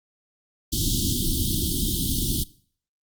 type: band-stop noise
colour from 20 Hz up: pink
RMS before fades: -24 dBFS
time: 0.72-2.44 s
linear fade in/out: 10 ms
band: 360 to 3100 Hz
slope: 96 dB/octave
effects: noise-tail reverb RT60 0.5 s tail -19 dB re dry + Opus 48 kbps